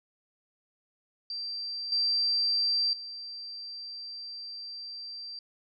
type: tone with level steps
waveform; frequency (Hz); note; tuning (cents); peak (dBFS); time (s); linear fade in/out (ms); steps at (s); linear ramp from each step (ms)
sine; 4699; D8; 0; -33 / -24 / -38; 1.3-5.39; 2; 1.92 / 2.93; 2
effects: none